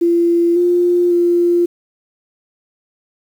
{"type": "tone with pitch steps", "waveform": "sine", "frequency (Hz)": [341.7, 351.9, 347.5], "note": ["F4", "F4", "F4"], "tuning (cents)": [-38, 13, -9], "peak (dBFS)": -10, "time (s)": [0.01, 1.66], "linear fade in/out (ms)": 10, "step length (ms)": 550, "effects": ["7-bit"]}